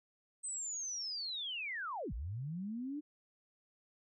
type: linear two-way sweep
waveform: sine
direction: down then up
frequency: 8300 to 47.37 to 305 Hz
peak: -38 dBFS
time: 0.43-3.01 s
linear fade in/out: 20 ms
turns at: 2.13 s
effects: none